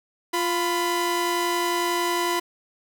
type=tone pair together; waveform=sawtooth; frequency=349.2 / 996.6 Hz; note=F4 / B5; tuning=0 / +15 cents; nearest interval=octave + tritone; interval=1815 cents; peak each=-21 dBFS; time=0.33-2.4 s; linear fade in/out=10 ms; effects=none